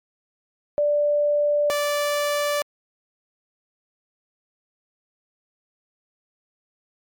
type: tone pair in turn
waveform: sine / sawtooth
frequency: 587.3 / 583.9 Hz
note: D5 / D5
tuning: 0 / -10 cents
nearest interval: unison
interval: 10 cents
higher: first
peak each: -17 dBFS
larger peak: neither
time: 0.78-1.7 / 1.7-2.62 s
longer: neither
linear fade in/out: 0 ms
effects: MP3 96 kbps